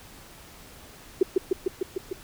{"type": "tone with echo", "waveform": "sine", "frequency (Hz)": 373.4, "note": "F#4", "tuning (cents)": 16, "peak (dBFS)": -14, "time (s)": [1.21, 1.23], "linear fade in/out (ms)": 5, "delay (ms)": 150, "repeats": 6, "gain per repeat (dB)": -2, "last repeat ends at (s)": 2.13, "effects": ["pink hiss -48 dBFS RMS until 2.23 s"]}